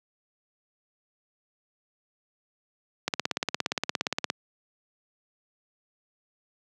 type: click train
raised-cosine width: 0.2 ms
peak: -8 dBFS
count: 22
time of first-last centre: 3.08-4.301 s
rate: 17.2 Hz
effects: high-pass 150 Hz 12 dB/octave